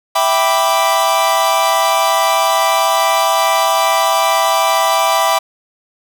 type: chord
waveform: 45% pulse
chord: E minor seventh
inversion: none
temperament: equal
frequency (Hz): 659.3 / 784 / 987.8 / 1174.7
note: E5 / G5 / B5 / D6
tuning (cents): 0 / 0 / 0 / 0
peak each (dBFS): -17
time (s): 0.15-5.39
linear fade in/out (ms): 10
effects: none